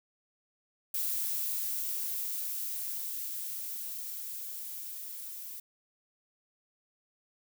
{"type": "noise with level ramp", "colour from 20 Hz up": "violet", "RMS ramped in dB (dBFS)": [-32, -43], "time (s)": [0.94, 5.6], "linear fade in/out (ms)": 5, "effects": []}